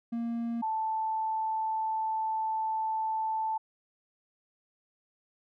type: tone pair in turn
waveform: triangle / sine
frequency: 233.1 / 880.1 Hz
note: A#3 / A5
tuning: 0 / 0 cents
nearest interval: octave + major seventh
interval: 2300 cents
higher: second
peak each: -28 dBFS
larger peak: neither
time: 0.12-0.62 / 0.62-3.58 s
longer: second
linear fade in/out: 10 ms
effects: none